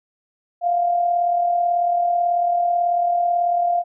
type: tone with amplitude modulation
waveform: sine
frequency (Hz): 698.5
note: F5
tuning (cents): 0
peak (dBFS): -14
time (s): 0.61-3.84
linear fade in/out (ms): 50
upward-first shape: sine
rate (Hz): 38.2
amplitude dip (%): 45
effects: none